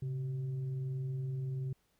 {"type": "tone with frequency modulation", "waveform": "sine", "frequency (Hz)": 134.1, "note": "C3", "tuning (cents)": 43, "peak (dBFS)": -34, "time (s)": [0.02, 1.73], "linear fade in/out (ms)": 5, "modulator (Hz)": 247, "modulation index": 0.29, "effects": ["pink hiss -75 dBFS RMS until 1.99 s"]}